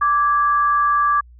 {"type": "tone pair together", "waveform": "sine", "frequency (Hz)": [1168, 1656.5], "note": ["D6", "G#6"], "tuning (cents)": [-10, -5], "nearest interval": "tritone", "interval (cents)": 605, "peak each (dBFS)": [-14, -23], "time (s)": [0.01, 1.21], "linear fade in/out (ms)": 10, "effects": ["added 60 Hz sine -42 dBFS peak until 1.39 s"]}